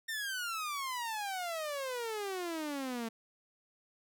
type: exponential sweep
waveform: sawtooth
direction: down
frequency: 1835 to 222.5 Hz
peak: -32 dBFS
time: 0.08-3.09 s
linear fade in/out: 10 ms
effects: none